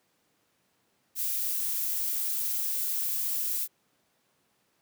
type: noise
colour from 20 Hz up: violet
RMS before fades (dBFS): -30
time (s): 1.15-3.68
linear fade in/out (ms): 50
effects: pink hiss -71 dBFS RMS until 4.81 s + high-pass 150 Hz 12 dB/octave